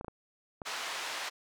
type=clicks; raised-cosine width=1 ms; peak=-26 dBFS; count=4; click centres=0.011 / 0.046 / 0.082 / 0.618 s
type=band-pass noise; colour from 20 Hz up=pink; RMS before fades=-38 dBFS; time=0.65-1.3 s; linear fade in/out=20 ms; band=900 to 5800 Hz; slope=12 dB/octave
effects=none